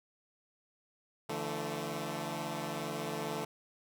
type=chord; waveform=10% pulse; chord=D suspended second; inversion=none; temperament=equal with one note detuned; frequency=146.83 / 169.06 / 220 Hz; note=D3 / E3 / A3; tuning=0 / +44 / 0 cents; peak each=-32 dBFS; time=1.29-3.45 s; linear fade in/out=5 ms; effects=none